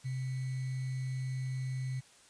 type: tone with sample-and-hold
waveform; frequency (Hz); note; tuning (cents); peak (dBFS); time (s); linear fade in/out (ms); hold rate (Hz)
sine; 130; C3; -11; -33; 0.04-2.01; 20; 2100
effects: white hiss -60 dBFS RMS until 2.29 s + resampled to 22050 Hz